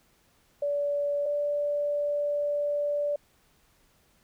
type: tone pair in turn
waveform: sine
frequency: 576 / 582.7 Hz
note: D5 / D5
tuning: -34 / -14 cents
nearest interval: unison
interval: 20 cents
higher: second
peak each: -25 / -25 dBFS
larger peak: neither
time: 0.62-1.26 / 1.26-3.16 s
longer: second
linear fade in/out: 5 ms
effects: pink hiss -65 dBFS RMS until 4.23 s